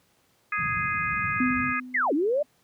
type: harmonic tone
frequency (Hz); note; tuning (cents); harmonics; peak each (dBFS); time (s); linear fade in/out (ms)
415.3; G#4; 0; 3 / 4 / 5 / 6; -29 / -30 / -31 / -32; 0.52-1.8; 5
type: low-pass noise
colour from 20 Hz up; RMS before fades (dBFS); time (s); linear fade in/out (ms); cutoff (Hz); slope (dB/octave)
white; -35; 0.57-1.73; 10; 170; 24
type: tone with exponential decay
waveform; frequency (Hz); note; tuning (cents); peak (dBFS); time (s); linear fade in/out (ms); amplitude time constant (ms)
sine; 252.4; B3; +38; -20; 1.4-2.46; 5; 230
type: linear two-way sweep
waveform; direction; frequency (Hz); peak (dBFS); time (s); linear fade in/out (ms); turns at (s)
sine; down then up; 2155 to 264.1 to 615; -21; 1.94-2.43; 10; 2.13
effects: pink hiss -65 dBFS RMS until 2.63 s + high-pass 100 Hz 12 dB/octave